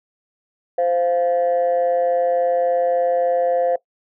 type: tone pair together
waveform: sine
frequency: 520 / 696.5 Hz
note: C5 / F5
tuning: -11 / -5 cents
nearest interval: perfect fourth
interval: 506 cents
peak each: -16 / -19 dBFS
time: 0.78-3.76 s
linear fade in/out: 5 ms
effects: noise-tail reverb RT60 0.1 s tail -19 dB re dry + tanh soft clip ceiling -11 dBFS